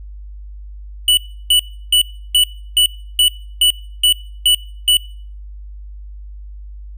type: tone bursts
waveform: square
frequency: 2960 Hz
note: F#7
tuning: in tune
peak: -9 dBFS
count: 10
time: 1.08-4.97 s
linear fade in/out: 2 ms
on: 92 ms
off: 330 ms
effects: noise-tail reverb RT60 0.5 s tail -22 dB re dry + added 50 Hz sine -30 dBFS peak until 6.97 s